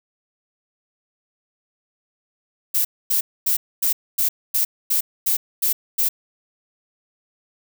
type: noise bursts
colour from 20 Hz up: violet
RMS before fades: -19 dBFS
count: 10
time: 2.74-6.09 s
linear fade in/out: 10 ms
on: 110 ms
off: 250 ms
effects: none